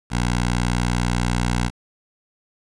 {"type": "tone with notch filter", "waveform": "10% pulse", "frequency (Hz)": 60.1, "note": "B1", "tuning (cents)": -46, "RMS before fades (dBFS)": -21, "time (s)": [0.1, 1.71], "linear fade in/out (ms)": 50, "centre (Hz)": 370, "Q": 1.1, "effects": ["resampled to 22050 Hz", "7-bit"]}